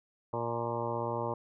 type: harmonic tone with a mistuned harmonic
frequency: 117.3 Hz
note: A#2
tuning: 11 cents sharp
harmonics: 1 / 2 / 3 / 4 / 5 / 6 / 7 / 8 / 9 / 10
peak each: -39 / -43 / -40 / -38 / -38 / -49 / -40 / -39 / -41 / -49 dBFS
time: 0.33-1.34 s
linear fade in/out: 5 ms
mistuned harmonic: 7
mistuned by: +31 cents
effects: none